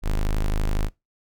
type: tone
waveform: 45% pulse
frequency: 25.96 Hz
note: G#0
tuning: in tune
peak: -20 dBFS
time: 0.02-0.9 s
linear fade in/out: 50 ms
effects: noise-tail reverb RT60 0.2 s tail -21 dB re dry